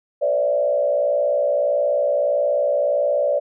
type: tone with frequency modulation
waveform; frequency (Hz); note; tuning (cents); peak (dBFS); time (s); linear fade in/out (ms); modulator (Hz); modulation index
sine; 580; D5; -22; -16; 0.21-3.4; 20; 61.6; 1
effects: none